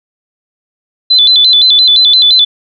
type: tone with vibrato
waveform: sine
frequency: 3753 Hz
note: A#7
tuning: 11 cents sharp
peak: -3 dBFS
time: 1.1-2.45 s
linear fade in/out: 10 ms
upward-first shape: square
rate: 5.8 Hz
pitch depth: 130 cents each way
effects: none